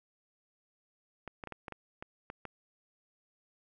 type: clicks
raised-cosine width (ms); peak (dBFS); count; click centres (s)
0.5; -26; 9; 1.277 / 1.438 / 1.473 / 1.523 / 1.682 / 1.723 / 2.025 / 2.301 / 2.453
effects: none